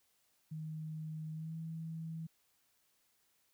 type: tone with pitch glide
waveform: sine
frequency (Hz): 156.6 to 162.12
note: D#3 to E3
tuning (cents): +11 to -29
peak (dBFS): -40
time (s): 0.51-2.27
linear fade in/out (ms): 10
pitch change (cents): +60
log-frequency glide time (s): 1.32-1.55
effects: white hiss -75 dBFS RMS until 3.53 s